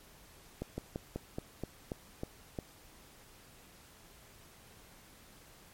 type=slowing click train; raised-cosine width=2 ms; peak=-23 dBFS; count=9; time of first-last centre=0.62-2.588 s; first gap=160 ms; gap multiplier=1.12; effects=pink hiss -58 dBFS RMS until 5.73 s + MP3 64 kbps